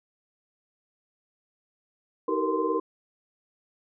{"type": "tone cluster", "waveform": "sine", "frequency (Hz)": [316.6, 384.9, 455.8, 474.5, 1040], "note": ["D#4", "G4", "A#4", "A#4", "C6"], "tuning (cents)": [30, -32, -39, 31, -11], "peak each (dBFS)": -30, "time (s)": [2.28, 2.8], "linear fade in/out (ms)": 5, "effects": []}